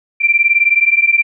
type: beating tone pair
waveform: sine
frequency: 2349 / 2368 Hz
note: D7 / D7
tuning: 0 / +14 cents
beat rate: 19 Hz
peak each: -12 dBFS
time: 0.2-1.23 s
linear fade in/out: 20 ms
effects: none